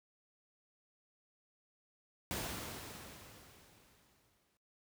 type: noise with exponential decay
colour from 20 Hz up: pink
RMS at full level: -38 dBFS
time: 2.31-4.57 s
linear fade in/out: 0 ms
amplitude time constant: 490 ms
effects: noise-tail reverb RT60 0.6 s tail -25 dB re dry + high-pass 60 Hz 12 dB/octave